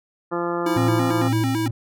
harmonic tone, 172.5 Hz, F3, 21 cents flat, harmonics 1 / 2 / 3 / 4 / 5 / 6 / 7 / 8 / 10, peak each -33 / -25 / -29 / -33 / -32 / -34 / -30 / -35 / -43 dBFS, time 0.31-1.29 s, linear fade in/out 20 ms
square tone with vibrato, 293.7 Hz, D4, in tune, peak -22 dBFS, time 0.66-1.68 s, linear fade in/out 5 ms, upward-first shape square, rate 4.5 Hz, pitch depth 170 cents each way
triangle tone with tremolo, 114.4 Hz, A#2, 32 cents flat, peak -17 dBFS, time 0.76-1.71 s, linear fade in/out 5 ms, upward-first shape triangle, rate 2.1 Hz, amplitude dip 60%
effects none

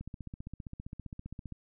click train, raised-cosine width 5 ms, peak -29 dBFS, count 24, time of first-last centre 0.01-1.523 s, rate 15.2 Hz, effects none

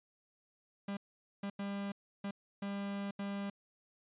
45% pulse tone bursts at uneven times, 199.8 Hz, G3, 33 cents sharp, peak -37 dBFS, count 6, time 0.88-0.97 / 1.43-1.5 / 1.59-1.92 / 2.24-2.31 / 2.62-3.11 / 3.19-3.5 s, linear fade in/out 5 ms, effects resampled to 8000 Hz

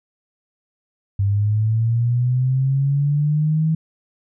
sine linear sweep, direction up, 98 to 160.6 Hz, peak -15 dBFS, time 1.19-3.75 s, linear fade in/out 5 ms, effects none

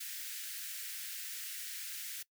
white high-pass noise, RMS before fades -43 dBFS, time 0-2.23 s, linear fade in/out 10 ms, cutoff 1500 Hz, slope 48 dB/octave, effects noise-tail reverb RT60 0.1 s tail -20 dB re dry

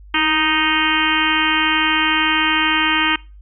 harmonic tone with a mistuned harmonic, 311.1 Hz, D#4, in tune, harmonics 1 / 3 / 4 / 5 / 6 / 7 / 8 / 9 / 10, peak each -23 / -23 / -23 / -23 / -23 / -23 / -23 / -23 / -23 dBFS, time 0.14-3.16 s, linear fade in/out 5 ms, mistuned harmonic 1, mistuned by +28 cents, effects noise-tail reverb RT60 0.3 s tail -23 dB re dry + added 50 Hz sine -38 dBFS peak until 3.41 s

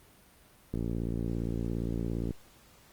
click train, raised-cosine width 3 ms, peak -20 dBFS, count 91, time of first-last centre 0.74-2.308 s, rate 57.4 Hz, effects pink hiss -59 dBFS RMS until 2.92 s + Opus 32 kbps

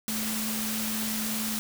sine tone in noise, 218.2 Hz, A3, 14 cents flat, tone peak -32 dBFS, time 0.08-1.59 s, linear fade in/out 0 ms, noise white, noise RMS -32 dBFS, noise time 0.08-1.59 s, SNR -3 dB, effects none

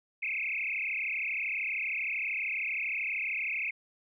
sine tone with frequency modulation, 2376 Hz, D7, 20 cents sharp, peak -30 dBFS, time 0.22-3.71 s, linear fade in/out 10 ms, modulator 32.9 Hz, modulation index 7.9, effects none

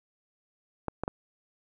clicks, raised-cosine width 1 ms, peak -16 dBFS, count 3, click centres 0.883 / 1.036 / 1.079 s, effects none

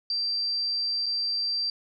sine tone with dropouts, 4699 Hz, D8, in tune, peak -25 dBFS, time 0.1-1.7 s, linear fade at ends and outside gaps 2 ms, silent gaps 1.06-1.063 s, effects none

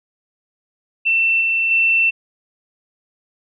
sine tone with level steps, 2685 Hz, E7, 31 cents sharp, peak -13 / -15 / -12 dBFS, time 1.05-2.11 s, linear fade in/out 20 ms, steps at 1.41 / 1.71 s, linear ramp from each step 2 ms, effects none

